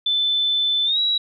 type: tone with pitch glide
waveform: sine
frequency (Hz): 3520 to 3883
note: A7 to B7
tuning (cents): 0 to -30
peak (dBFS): -17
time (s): 0.06-1.18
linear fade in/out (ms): 5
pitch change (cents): +170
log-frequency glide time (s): 0.85-0.99
effects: none